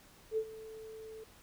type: tone with ADSR envelope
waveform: sine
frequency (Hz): 440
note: A4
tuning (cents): 0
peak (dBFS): -28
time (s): 0.31-1.24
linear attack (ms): 64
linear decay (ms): 67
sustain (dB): -17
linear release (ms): 6
effects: pink hiss -60 dBFS RMS until 1.42 s